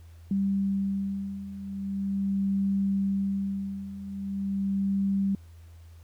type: beating tone pair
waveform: sine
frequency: 196 / 196.41 Hz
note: G3 / G3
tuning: 0 / +4 cents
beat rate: 0.41 Hz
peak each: -31 / -27 dBFS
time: 0.31-5.35 s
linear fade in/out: 2 ms
effects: added 83 Hz sine -46 dBFS peak until 6.03 s + pink hiss -63 dBFS RMS until 6.03 s